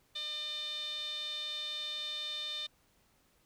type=tone with band-pass filter; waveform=sawtooth; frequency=602 Hz; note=D5; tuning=43 cents sharp; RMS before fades=-39 dBFS; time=0.15-2.67 s; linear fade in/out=10 ms; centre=3600 Hz; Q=8.9; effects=pink hiss -70 dBFS RMS until 3.45 s